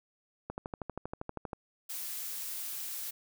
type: click train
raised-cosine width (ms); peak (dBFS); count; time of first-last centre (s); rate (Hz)
1; -23; 14; 0.5-1.532; 12.6
type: noise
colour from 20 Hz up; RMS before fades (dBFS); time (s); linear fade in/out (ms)
blue; -39; 1.89-3.11; 10
effects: none